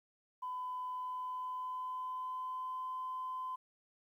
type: tone with pitch glide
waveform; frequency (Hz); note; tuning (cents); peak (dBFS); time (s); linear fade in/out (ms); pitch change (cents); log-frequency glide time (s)
sine; 1006 to 1024.2; B5 to C6; +32 to -37; -37; 0.42-3.56; 10; +31; 0.82-2.87
effects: tanh soft clip ceiling -33 dBFS + 12-bit